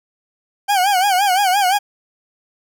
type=tone with vibrato; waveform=40% pulse; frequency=772 Hz; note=G5; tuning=27 cents flat; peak=-12 dBFS; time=0.68-1.79 s; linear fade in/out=20 ms; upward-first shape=sine; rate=5.8 Hz; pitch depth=120 cents each way; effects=none